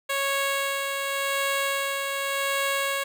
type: tone with tremolo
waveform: 10% pulse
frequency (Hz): 552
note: C#5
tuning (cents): -7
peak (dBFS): -15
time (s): 0.09-3.04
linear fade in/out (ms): 10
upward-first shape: sine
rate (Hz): 0.88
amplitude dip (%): 35
effects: none